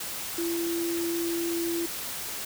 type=tone in noise; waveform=sine; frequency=338.3 Hz; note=E4; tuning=45 cents sharp; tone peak=-27 dBFS; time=0.38-1.86 s; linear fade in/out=5 ms; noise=white; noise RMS=-35 dBFS; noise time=0-2.45 s; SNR=+5 dB; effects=none